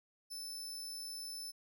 sawtooth tone, 5274 Hz, E8, in tune, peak -40 dBFS, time 0.3-1.52 s, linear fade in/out 20 ms, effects none

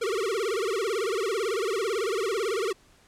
square tone with vibrato, 420 Hz, G#4, 19 cents sharp, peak -26 dBFS, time 0.01-2.73 s, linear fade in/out 10 ms, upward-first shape sine, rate 18 Hz, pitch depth 220 cents each way, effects pink hiss -59 dBFS RMS until 3.07 s + low-pass 10000 Hz 12 dB/octave

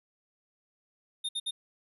square tone bursts, 3652 Hz, A#7, 36 cents flat, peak -31 dBFS, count 3, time 1.24-1.51 s, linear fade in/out 10 ms, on 50 ms, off 60 ms, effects resampled to 32000 Hz

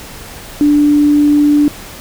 sine tone, 293.5 Hz, D4, 1 cent flat, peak -6 dBFS, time 0.61-1.68 s, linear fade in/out 0 ms, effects pink hiss -31 dBFS RMS until 2 s

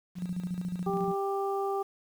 sine tone with tremolo, 179.3 Hz, F3, 46 cents sharp, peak -29 dBFS, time 0.15-1.15 s, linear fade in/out 50 ms, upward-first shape square, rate 14 Hz, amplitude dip 60%
harmonic tone, 394.1 Hz, G4, 9 cents sharp, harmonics 1 / 2 / 3, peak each -30 / -33 / -37 dBFS, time 0.86-1.83 s, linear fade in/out 10 ms
effects 9-bit

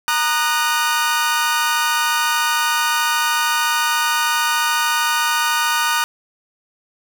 sawtooth chord, D# minor, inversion second, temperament equal with one note detuned, 932.3 / 1225.2 / 1480 Hz, A#5 / D#6 / F#6, 0 / -27 / 0 cents, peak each -17 dBFS, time 0.08-6.04 s, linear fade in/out 0 ms, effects none

